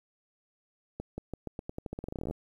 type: accelerating click train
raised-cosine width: 2 ms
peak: -23 dBFS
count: 22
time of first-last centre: 1-2.31 s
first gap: 180 ms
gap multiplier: 0.87
effects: 10-bit